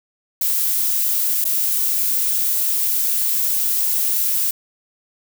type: noise with dropouts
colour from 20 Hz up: violet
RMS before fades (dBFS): -19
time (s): 0.41-4.51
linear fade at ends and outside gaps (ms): 5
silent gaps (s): 1.443-1.451
effects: none